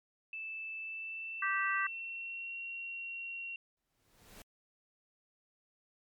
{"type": "tone with pitch glide", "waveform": "sine", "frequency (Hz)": [2637, 2741], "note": ["E7", "F7"], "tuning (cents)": [0, -33], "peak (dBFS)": -39, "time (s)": [0.33, 3.56], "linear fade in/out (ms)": 2, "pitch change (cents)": 67, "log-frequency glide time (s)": [0.78, 2.57]}
{"type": "harmonic tone", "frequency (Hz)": 390, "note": "G4", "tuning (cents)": -9, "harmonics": [3, 4, 5], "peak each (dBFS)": [-35, -34, -35], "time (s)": [1.42, 1.87], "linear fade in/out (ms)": 5}
{"type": "noise with exponential growth", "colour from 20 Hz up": "pink", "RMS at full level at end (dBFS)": -50, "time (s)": [3.77, 4.42], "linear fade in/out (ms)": 2, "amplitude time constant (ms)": 140}
{"effects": ["MP3 96 kbps"]}